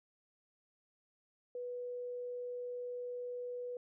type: tone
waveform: sine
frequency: 491.1 Hz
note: B4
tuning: 10 cents flat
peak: -39 dBFS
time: 1.55-3.77 s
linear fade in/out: 2 ms
effects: none